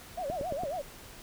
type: tone with vibrato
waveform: sine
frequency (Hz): 636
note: D#5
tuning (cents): +38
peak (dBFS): -32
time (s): 0.17-0.82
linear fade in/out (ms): 10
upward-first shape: sine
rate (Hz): 7.3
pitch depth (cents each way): 270
type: click train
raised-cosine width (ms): 2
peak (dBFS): -23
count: 4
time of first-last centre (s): 0.3-0.635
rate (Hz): 8.95
effects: pink hiss -49 dBFS RMS until 1.22 s